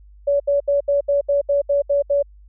sine tone bursts, 568 Hz, C#5, 42 cents sharp, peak -14 dBFS, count 10, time 0.27-2.227 s, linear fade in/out 10 ms, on 130 ms, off 73 ms, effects added 50 Hz sine -43 dBFS peak until 2.48 s

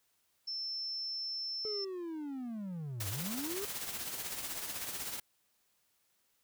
sine tone, 5330 Hz, E8, 18 cents sharp, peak -36 dBFS, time 0.47-1.85 s, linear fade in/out 10 ms
triangle linear two-way sweep, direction down then up, 435.3 to 91.7 to 420.1 Hz, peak -36 dBFS, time 1.65-3.65 s, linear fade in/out 0 ms, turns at 3.09 s
white noise with tremolo, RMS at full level -38 dBFS, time 3-5.2 s, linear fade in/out 5 ms, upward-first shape triangle, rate 16 Hz, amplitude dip 55%
effects white hiss -75 dBFS RMS until 6.43 s

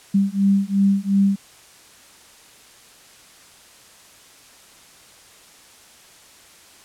sine beating tone pair, 196 / 198.8 Hz, G3 / G3, 0 / +25 cents, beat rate 2.8 Hz, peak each -18 dBFS, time 0.14-1.36 s, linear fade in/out 10 ms, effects white hiss -48 dBFS RMS until 6.84 s + low-pass 10000 Hz 12 dB/octave

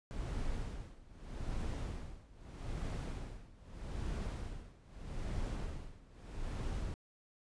brown noise with tremolo, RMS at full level -38 dBFS, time 0.11-6.94 s, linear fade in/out 0 ms, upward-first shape sine, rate 0.8 Hz, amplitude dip 90%, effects resampled to 22050 Hz

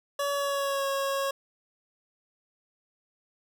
25% pulse tone with pitch glide, 567 to 549.3 Hz, C#5 to C#5, +39 to -16 cents, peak -23 dBFS, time 0.19-1.31 s, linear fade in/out 5 ms, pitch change -55 cents, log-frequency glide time 0.32-0.87 s, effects none

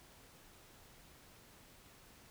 silence, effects pink hiss -61 dBFS RMS until 2.3 s

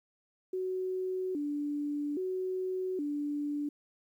sine tone with vibrato, 329.6 Hz, E4, in tune, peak -31 dBFS, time 0.53-3.69 s, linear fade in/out 5 ms, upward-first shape square, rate 0.61 Hz, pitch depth 210 cents each way, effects 11-bit

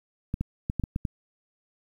clicks, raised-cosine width 5 ms, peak -15 dBFS, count 7, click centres 0.341 / 0.41 / 0.699 / 0.797 / 0.838 / 0.961 / 1.052 s, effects 9-bit

